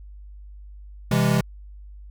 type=chord; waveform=square; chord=C augmented; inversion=none; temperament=equal with one note detuned; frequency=130.81 / 164.81 / 203.7 Hz; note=C3 / E3 / G#3; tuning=0 / 0 / -33 cents; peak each=-22 / -23 / -23 dBFS; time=1.11-1.41 s; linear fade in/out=5 ms; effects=added 50 Hz sine -39 dBFS peak until 2.1 s